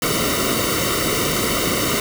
pink noise with comb filter, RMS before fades -20 dBFS, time 0.02-2 s, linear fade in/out 2 ms, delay 1.2 ms, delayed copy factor -0.9, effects none

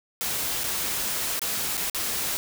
white noise with dropouts, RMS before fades -28 dBFS, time 0.21-2.37 s, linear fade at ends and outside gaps 0 ms, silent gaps 0.635-0.64 / 1.394-1.417 / 1.77-1.777 / 1.898-1.947 s, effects none

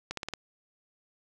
accelerating click train, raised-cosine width 0.2 ms, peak -17 dBFS, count 5, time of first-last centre 0.11-0.337 s, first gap 63 ms, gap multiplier 0.93, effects none

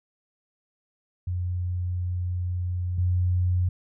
sine tone pair in turn, 89.5 / 89.98 Hz, F2 / F#2, +43 / -48 cents, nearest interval unison, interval 9 cents, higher second, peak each -25 / -20 dBFS, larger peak second, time 1.27-2.98 / 2.98-3.69 s, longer first, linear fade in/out 5 ms, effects none

